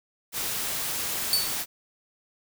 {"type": "noise", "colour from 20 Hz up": "white", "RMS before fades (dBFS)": -30, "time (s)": [0.32, 1.66], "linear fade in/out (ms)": 50}
{"type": "tone with exponential decay", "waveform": "sawtooth", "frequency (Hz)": 4498, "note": "C#8", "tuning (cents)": 24, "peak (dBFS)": -15, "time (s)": [1.33, 1.64], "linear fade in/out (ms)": 1, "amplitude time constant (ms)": 67}
{"effects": []}